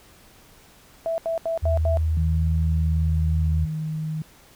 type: tone bursts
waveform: sine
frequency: 659.3 Hz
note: E5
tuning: in tune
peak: -22 dBFS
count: 5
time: 1.06-1.972 s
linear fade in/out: 0 ms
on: 120 ms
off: 78 ms
type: tone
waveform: sine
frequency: 79.5 Hz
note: D#2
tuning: 38 cents sharp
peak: -19 dBFS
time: 1.62-3.66 s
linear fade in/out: 20 ms
type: tone with pitch glide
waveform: sine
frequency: 159.7 to 156.23 Hz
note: D#3 to D#3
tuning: +45 to +7 cents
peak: -25 dBFS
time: 2.17-4.22 s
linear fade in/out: 2 ms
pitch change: -38 cents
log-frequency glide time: 2.6-3.55 s
effects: pink hiss -52 dBFS RMS until 4.55 s